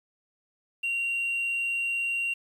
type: tone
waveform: sine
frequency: 2758 Hz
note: F7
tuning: 22 cents flat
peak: -24 dBFS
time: 0.83-2.34 s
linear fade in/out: 10 ms
effects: tanh soft clip ceiling -24 dBFS + 9-bit